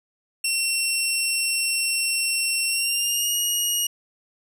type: tone with pitch glide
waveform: 15% pulse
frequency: 2720 to 2880 Hz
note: F7 to F#7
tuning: -46 to -47 cents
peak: -14 dBFS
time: 0.44-3.87 s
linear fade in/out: 5 ms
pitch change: +99 cents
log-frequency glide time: 2.67-3.36 s
effects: none